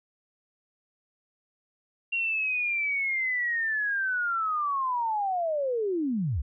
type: linear sweep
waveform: sine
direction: down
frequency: 2765 to 55 Hz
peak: -25 dBFS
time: 2.12-6.42 s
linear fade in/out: 10 ms
effects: none